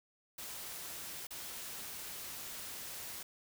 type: noise with dropouts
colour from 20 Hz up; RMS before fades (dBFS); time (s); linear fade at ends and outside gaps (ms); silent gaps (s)
white; -45; 0.38-3.23; 5; 1.27-1.306
effects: none